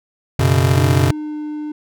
square chord, F# suspended fourth, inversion none, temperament just, 92.5 / 123.33 / 138.75 Hz, F#2 / B2 / C#3, 0 / -2 / +2 cents, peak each -17 dBFS, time 0.39-1.11 s, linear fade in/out 5 ms
triangle tone with pitch glide, 305.1 to 301.2 Hz, D#4 to D4, -34 to +44 cents, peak -21 dBFS, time 0.76-1.72 s, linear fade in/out 5 ms, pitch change -22 cents, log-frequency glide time 1.06-1.39 s
effects none

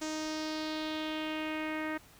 sawtooth tone with low-pass filter sweep, 311.1 Hz, D#4, in tune, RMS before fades -36 dBFS, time 0.01-1.98 s, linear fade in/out 10 ms, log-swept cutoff 6700 to 1900 Hz, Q 2.9, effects pink hiss -58 dBFS RMS until 2.19 s

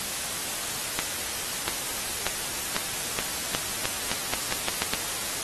accelerating click train, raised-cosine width 0.2 ms, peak -6 dBFS, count 13, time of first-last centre 0.99-4.936 s, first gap 690 ms, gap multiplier 0.85, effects white hiss -31 dBFS RMS until 5.43 s + AAC 32 kbps

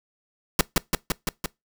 pink noise with echo, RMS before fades -17 dBFS, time 0.59-0.61 s, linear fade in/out 2 ms, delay 170 ms, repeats 5, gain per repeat -2 dB, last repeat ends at 1.46 s, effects noise-tail reverb RT60 0.2 s tail -24 dB re dry

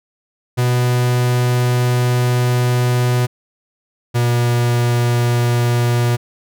45% pulse tone pair in turn, 123.47 / 120.3 Hz, B2 / B2, 0 / -45 cents, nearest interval unison, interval 45 cents, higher first, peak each -13 dBFS, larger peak neither, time 0.57-3.27 / 4.14-6.17 s, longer first, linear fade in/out 20 ms, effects none

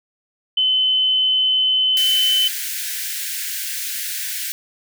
sine tone, 3043 Hz, F#7, 48 cents sharp, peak -14 dBFS, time 0.57-2.48 s, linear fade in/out 5 ms
white high-pass noise, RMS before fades -26 dBFS, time 1.97-4.52 s, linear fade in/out 0 ms, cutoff 1500 Hz, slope 96 dB/octave
effects none

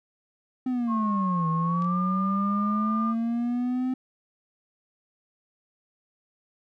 triangle linear two-way sweep, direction down then up, 258.6 to 161.7 to 258.6 Hz, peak -22 dBFS, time 0.66-3.94 s, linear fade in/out 5 ms, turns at 1.48 s
sine tone with pitch glide, 1084 to 1202.8 Hz, C#6 to D6, -39 to +41 cents, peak -27 dBFS, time 0.87-3.15 s, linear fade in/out 50 ms, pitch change +180 cents, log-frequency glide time 1.62-1.99 s
clicks, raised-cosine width 0.2 ms, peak -30 / -35 dBFS, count 2, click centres 1.822 / 1.845 s
effects none

